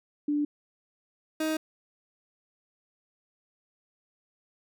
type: tone pair in turn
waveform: sine / 30% pulse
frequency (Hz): 293.7 / 313.8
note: D4 / D#4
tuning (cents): 0 / +15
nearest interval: minor second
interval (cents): 115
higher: second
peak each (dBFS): -24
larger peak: neither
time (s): 0.28-0.45 / 1.4-1.57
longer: neither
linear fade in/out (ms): 5
effects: none